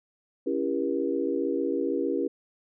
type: chord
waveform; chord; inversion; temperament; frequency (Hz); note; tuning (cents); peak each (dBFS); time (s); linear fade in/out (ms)
sine; C# diminished seventh; none; just; 277.2 / 332.6 / 399.1 / 479; C#4 / E4 / G4 / Bb4; 0 / +16 / +31 / +47; -30 / -30 / -30 / -31; 0.46-2.28; 10
effects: none